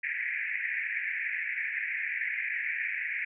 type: band-pass noise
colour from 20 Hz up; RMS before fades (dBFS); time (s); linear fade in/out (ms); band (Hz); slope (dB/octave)
pink; -33; 0.03-3.25; 10; 1700 to 2400; 96
effects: none